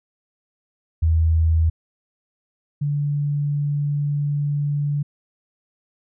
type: tone pair in turn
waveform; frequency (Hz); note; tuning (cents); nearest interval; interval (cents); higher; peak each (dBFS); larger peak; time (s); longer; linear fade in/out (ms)
sine; 81 / 145.08; E2 / D3; -30 / -21; minor seventh; 1009; second; -14 / -19; first; 1.02-1.7 / 2.81-5.03; second; 10
effects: none